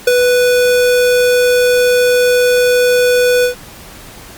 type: tone with ADSR envelope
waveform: square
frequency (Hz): 493.9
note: B4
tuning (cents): 0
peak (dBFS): -5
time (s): 0.07-3.55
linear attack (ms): 6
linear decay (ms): 17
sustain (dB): -4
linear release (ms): 110
effects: pink hiss -35 dBFS RMS until 4.37 s + Opus 48 kbps